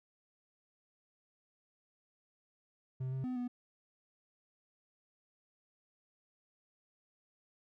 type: tone with pitch steps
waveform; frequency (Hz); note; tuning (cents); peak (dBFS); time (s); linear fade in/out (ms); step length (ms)
triangle; 129.7 / 132.1 / 252.7 / 245.8; C3 / C3 / B3 / B3; -15 / +17 / +40 / -8; -33; 3-3.48; 10; 120
effects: none